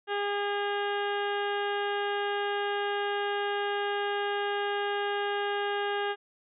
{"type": "harmonic tone", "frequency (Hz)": 406.8, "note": "G#4", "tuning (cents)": -36, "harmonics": [1, 2, 3, 4, 5, 6, 7, 8, 9], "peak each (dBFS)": [-31, -33, -39, -35, -44, -49, -41, -44, -51], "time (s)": [0.07, 6.16], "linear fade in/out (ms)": 50, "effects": []}